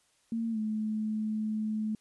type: tone with pitch glide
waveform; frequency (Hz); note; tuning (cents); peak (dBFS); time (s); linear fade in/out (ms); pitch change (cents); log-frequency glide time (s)
sine; 228.2 to 215.8; A#3 to A3; -37 to -33; -29; 0.32-1.95; 2; -96; 0.51-0.58
effects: white hiss -69 dBFS RMS until 2 s + resampled to 24000 Hz